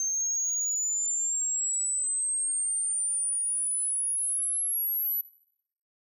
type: exponential sweep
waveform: sine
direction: up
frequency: 6300 to 11920 Hz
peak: -24 dBFS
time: 0-5.21 s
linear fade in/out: 2 ms
effects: noise-tail reverb RT60 0.7 s tail -22 dB re dry + tanh soft clip ceiling -24 dBFS